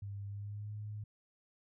sine tone with pitch glide, 100.3 to 105.35 Hz, G2 to G#2, +40 to +25 cents, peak -40 dBFS, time 0.02-1.04 s, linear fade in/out 5 ms, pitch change +85 cents, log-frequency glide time 0.26-0.73 s, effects none

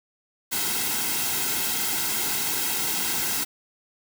white noise with comb filter, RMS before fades -26 dBFS, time 0.51-3.45 s, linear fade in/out 20 ms, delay 1.7 ms, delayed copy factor -0.65, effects none

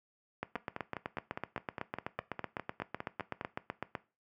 two click trains, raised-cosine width 0.5 ms, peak -22 / -20 dBFS, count 15 / 29, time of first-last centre 0.56-3.411 / 0.43-3.952 s, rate 4.91 / 7.95 Hz, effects noise-tail reverb RT60 0.3 s tail -18 dB re dry + high-pass 100 Hz 12 dB/octave

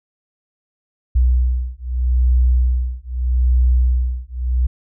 sine beating tone pair, 61.74 / 62.54 Hz, B1 / B1, 0 / +22 cents, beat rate 0.8 Hz, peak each -16 dBFS, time 1.15-4.67 s, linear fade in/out 10 ms, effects none

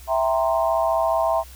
sine chord, C dominant seventh, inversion first, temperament equal, 659.3 / 784 / 932.3 / 1046.5 Hz, E5 / G5 / Bb5 / C6, 0 / 0 / 0 / 0 cents, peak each -20 / -26 / -25 / -26 dBFS, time 0.07-1.44 s, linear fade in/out 50 ms, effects added 63 Hz sine -41 dBFS peak until 1.55 s + white hiss -47 dBFS RMS until 1.55 s

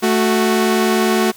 sawtooth tone pair together, 220 / 370 Hz, A3 / F#4, 0 / 0 cents, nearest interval major sixth, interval 900 cents, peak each -12 dBFS, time 0.02-1.32 s, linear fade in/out 20 ms, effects white hiss -43 dBFS RMS until 1.36 s

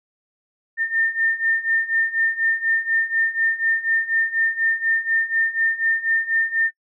sine beating tone pair, 1808 / 1812.1 Hz, A6 / A#6, +47 / -49 cents, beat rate 4.1 Hz, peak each -23 / -20 dBFS, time 0.77-6.71 s, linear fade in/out 50 ms, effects noise-tail reverb RT60 0.1 s tail -24 dB re dry

